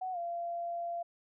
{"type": "tone with pitch glide", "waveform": "sine", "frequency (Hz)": [745, 687.1], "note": ["F#5", "F5"], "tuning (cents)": [12, -28], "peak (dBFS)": -34, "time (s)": [0.01, 1.03], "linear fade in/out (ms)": 10, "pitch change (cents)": -140, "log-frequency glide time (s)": [0.12, 0.18], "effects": []}